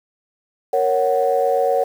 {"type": "chord", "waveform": "sine", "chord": "F# major", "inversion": "first", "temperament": "equal with one note detuned", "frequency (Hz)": [466.2, 554.4, 742.6], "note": ["A#4", "C#5", "F#5"], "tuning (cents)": [0, 0, 6], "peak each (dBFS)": [-19, -18, -19], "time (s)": [0.73, 1.84], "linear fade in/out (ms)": 5, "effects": ["tanh soft clip ceiling -6 dBFS", "7-bit"]}